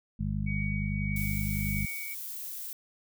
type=harmonic tone; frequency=50.7 Hz; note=G#1; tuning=41 cents flat; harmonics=1 / 2 / 3 / 4; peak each=-34 / -34 / -34 / -34 dBFS; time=0.19-1.86 s; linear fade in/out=10 ms
type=tone with tremolo; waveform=sine; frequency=2252 Hz; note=C#7; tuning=27 cents sharp; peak=-34 dBFS; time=0.46-2.15 s; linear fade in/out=20 ms; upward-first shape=triangle; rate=1.7 Hz; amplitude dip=50%
type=noise; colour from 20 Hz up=violet; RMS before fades=-39 dBFS; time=1.16-2.73 s; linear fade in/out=2 ms
effects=none